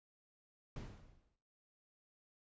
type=noise with exponential decay; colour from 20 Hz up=brown; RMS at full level=-42 dBFS; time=0.76-1.36 s; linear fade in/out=2 ms; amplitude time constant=130 ms; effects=noise-tail reverb RT60 0.6 s tail -18 dB re dry + resampled to 16000 Hz